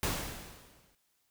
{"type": "noise with exponential decay", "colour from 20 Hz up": "pink", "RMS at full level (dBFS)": -30, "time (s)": [0.03, 0.95], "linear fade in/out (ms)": 1, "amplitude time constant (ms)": 200, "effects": ["white hiss -75 dBFS RMS until 1.3 s"]}